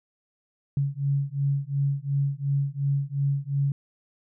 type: beating tone pair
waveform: sine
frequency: 138.59 / 141.39 Hz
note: C#3 / C#3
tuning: 0 / +35 cents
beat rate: 2.8 Hz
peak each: -26 dBFS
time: 0.77-3.72 s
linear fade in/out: 2 ms
effects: none